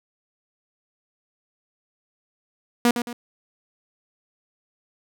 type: tone with echo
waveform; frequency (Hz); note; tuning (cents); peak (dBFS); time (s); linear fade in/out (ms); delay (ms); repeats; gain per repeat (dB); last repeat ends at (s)
sawtooth; 239.6; A#3; +48; -11; 2.85-2.91; 2; 110; 2; -8; 3.13
effects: none